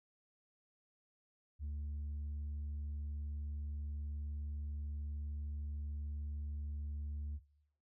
sine tone, 73.42 Hz, D2, in tune, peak -36 dBFS, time 1.59-7.4 s, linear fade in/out 50 ms, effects noise-tail reverb RT60 0.7 s tail -20 dB re dry + tanh soft clip ceiling -38 dBFS

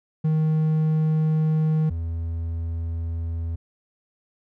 triangle tone pair in turn, 156.6 / 82.96 Hz, D#3 / E2, +11 / +12 cents, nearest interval major seventh, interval 1099 cents, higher first, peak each -16 / -23 dBFS, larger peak first, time 0.24-1.9 / 1.9-3.56 s, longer neither, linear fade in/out 10 ms, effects none

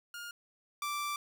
sawtooth tone pair in turn, 1417 / 1171.4 Hz, F6 / D6, +25 / -5 cents, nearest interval minor third, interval 330 cents, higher first, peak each -38 / -30 dBFS, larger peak second, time 0.14-0.31 / 0.82-1.16 s, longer second, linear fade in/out 2 ms, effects none

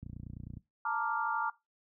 click train, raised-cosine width 5 ms, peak -30 dBFS, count 17, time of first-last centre 0.03-0.571 s, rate 29.6 Hz
sine chord, Bb major seventh, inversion third, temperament equal, 880 / 932.3 / 1174.7 / 1396.9 Hz, A5 / Bb5 / D6 / F6, 0 / 0 / 0 / 0 cents, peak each -36 dBFS, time 0.85-1.5 s, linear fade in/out 5 ms
effects noise-tail reverb RT60 0.2 s tail -19 dB re dry + high-pass 60 Hz 12 dB/octave

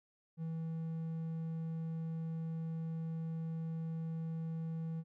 triangle tone, 162.6 Hz, E3, 23 cents flat, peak -35 dBFS, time 0.37-5.04 s, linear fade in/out 50 ms, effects none

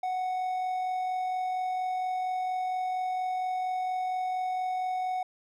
triangle tone with amplitude modulation, 740 Hz, F#5, in tune, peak -25 dBFS, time 0.03-5.23 s, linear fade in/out 5 ms, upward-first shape sine, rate 44.3 Hz, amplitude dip 25%, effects none

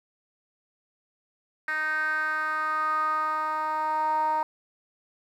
10% pulse tone with band-pass filter sweep, 310 Hz, D#4, 6 cents flat, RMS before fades -27 dBFS, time 1.68-4.43 s, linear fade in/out 2 ms, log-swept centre 1700 to 880 Hz, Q 6.2, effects 10-bit

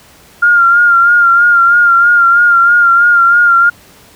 sine tone with vibrato, 1400 Hz, F6, 4 cents sharp, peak -4 dBFS, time 0.42-3.7 s, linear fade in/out 10 ms, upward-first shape sine, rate 3.1 Hz, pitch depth 37 cents each way, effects pink hiss -41 dBFS RMS until 4.15 s + high-pass 60 Hz 12 dB/octave

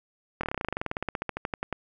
slowing click train, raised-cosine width 0.5 ms, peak -14 dBFS, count 26, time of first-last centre 0.41-1.727 s, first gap 24 ms, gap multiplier 1.06, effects none

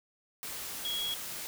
sine tone in noise, 3322 Hz, G#7, in tune, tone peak -32 dBFS, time 0.85-1.14 s, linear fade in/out 0 ms, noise white, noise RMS -40 dBFS, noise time 0.43-1.47 s, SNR +5 dB, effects none

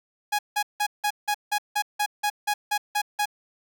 sawtooth tone bursts, 830.6 Hz, G#5, in tune, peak -18 dBFS, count 13, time 0.32-3.257 s, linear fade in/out 10 ms, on 69 ms, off 170 ms, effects none

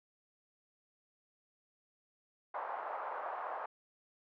white band-pass noise, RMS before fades -41 dBFS, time 2.54-3.66 s, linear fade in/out 5 ms, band 620 to 1100 Hz, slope 24 dB/octave, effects none

